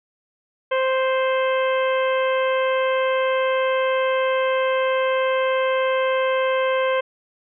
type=harmonic tone; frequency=523.3 Hz; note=C5; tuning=in tune; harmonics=1 / 2 / 3 / 4 / 5 / 6; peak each=-19 / -25 / -29 / -31 / -33 / -35 dBFS; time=0.71-7.01 s; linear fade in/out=10 ms; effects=none

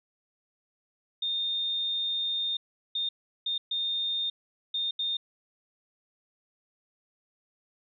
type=tone bursts at uneven times; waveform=sine; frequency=3647 Hz; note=A#7; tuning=39 cents flat; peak=-27 dBFS; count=6; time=1.22-2.57 / 2.95-3.09 / 3.46-3.58 / 3.71-4.3 / 4.74-4.91 / 4.99-5.17 s; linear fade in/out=5 ms; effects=none

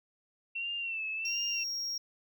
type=tone with vibrato; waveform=sine; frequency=2698 Hz; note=E7; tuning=40 cents sharp; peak=-33 dBFS; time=0.55-1.64 s; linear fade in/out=10 ms; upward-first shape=sine; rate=1.4 Hz; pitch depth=68 cents each way
type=tone; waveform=triangle; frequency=5590 Hz; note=F8; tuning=1 cent sharp; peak=-32 dBFS; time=1.25-1.98 s; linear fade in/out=5 ms
effects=none

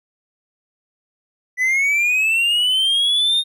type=linear sweep; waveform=triangle; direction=up; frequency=1975.5 to 3692 Hz; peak=-13 dBFS; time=1.57-3.44 s; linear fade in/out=50 ms; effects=none

